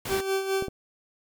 pink noise, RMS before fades -34 dBFS, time 0.05-0.21 s, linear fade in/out 5 ms
40% pulse tone with tremolo, 386.7 Hz, G4, 24 cents flat, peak -22 dBFS, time 0.08-0.69 s, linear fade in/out 50 ms, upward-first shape sine, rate 4.8 Hz, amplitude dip 60%
clicks, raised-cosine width 2 ms, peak -20 dBFS, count 2, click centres 0.624 / 0.683 s
effects none

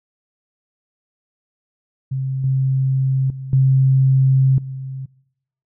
sine tone with level steps, 133 Hz, C3, 29 cents sharp, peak -19 / -14 / -26 / -10 / -25 dBFS, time 2.11-5.06 s, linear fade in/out 10 ms, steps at 2.44 / 3.3 / 3.53 / 4.58 s, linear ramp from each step 2 ms, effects noise-tail reverb RT60 0.8 s tail -23 dB re dry

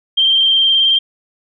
sine tone with vibrato, 3161 Hz, G7, 14 cents sharp, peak -9 dBFS, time 0.17-0.99 s, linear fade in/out 10 ms, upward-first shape square, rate 19 Hz, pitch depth 19 cents each way, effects none

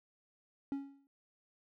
triangle tone with exponential decay, 277.2 Hz, C#4, in tune, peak -30 dBFS, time 0.72-1.07 s, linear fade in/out 1 ms, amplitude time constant 74 ms, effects none

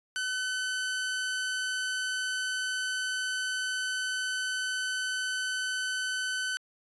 sawtooth tone, 1514 Hz, F#6, 39 cents sharp, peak -26 dBFS, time 0.16-6.57 s, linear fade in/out 0 ms, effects resampled to 24000 Hz

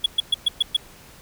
triangle tone bursts, 3366 Hz, G#7, 23 cents sharp, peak -13 dBFS, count 6, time 0.04-0.766 s, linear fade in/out 5 ms, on 21 ms, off 120 ms, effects pink hiss -47 dBFS RMS until 1.21 s

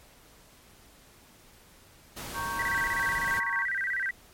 pink noise, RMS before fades -39 dBFS, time 2.16-3.4 s, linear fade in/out 10 ms
sine chord, G diminished, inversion first, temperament equal, 932.3 / 1108.7 / 1568 Hz, Bb5 / Db6 / G6, 0 / 0 / 0 cents, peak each -36 / -34 / -35 dBFS, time 2.33-3.66 s, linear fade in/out 50 ms
sine tone with vibrato, 1753 Hz, A6, 7 cents flat, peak -27 dBFS, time 2.59-4.11 s, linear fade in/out 5 ms, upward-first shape square, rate 16 Hz, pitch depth 190 cents each way
effects pink hiss -56 dBFS RMS until 4.33 s + MP3 64 kbps

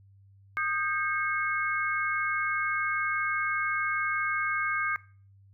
sine tone cluster, 1231 / 1585 / 2176 Hz, D#6 / G6 / C#7, -19 / +19 / -33 cents, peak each -31 dBFS, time 0.57-4.96 s, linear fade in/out 0 ms, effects noise-tail reverb RT60 0.4 s tail -19 dB re dry + added 98 Hz sine -54 dBFS peak until 5.53 s

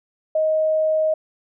sine tone, 627 Hz, D#5, 13 cents sharp, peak -16 dBFS, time 0.35-1.14 s, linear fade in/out 5 ms, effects none

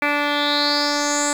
10% pulse tone with low-pass filter sweep, 291.2 Hz, D4, 15 cents flat, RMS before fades -20 dBFS, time 0.02-1.33 s, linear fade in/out 2 ms, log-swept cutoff 2400 to 8100 Hz, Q 6.9, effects 7-bit

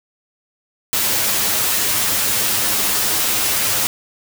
white noise with comb filter, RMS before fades -18 dBFS, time 0.93-3.87 s, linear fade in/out 0 ms, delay 9.5 ms, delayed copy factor +0.75, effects none

